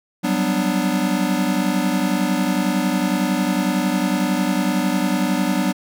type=chord; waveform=square; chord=G major seventh; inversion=third; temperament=equal with one note detuned; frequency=185 / 196 / 246.9 / 295.7 Hz; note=F#3 / G3 / B3 / D4; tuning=0 / 0 / 0 / +12 cents; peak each=-24 dBFS; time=0.23-5.73 s; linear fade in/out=20 ms; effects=none